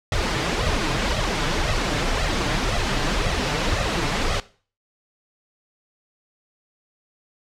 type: noise with flanger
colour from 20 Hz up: pink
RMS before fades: -22 dBFS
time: 0.12-4.4 s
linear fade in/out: 2 ms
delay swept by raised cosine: 1.5 to 6.9 ms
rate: 1.9 Hz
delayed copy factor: +0.75
effects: noise-tail reverb RT60 0.4 s tail -18 dB re dry + low-pass 5000 Hz 12 dB/octave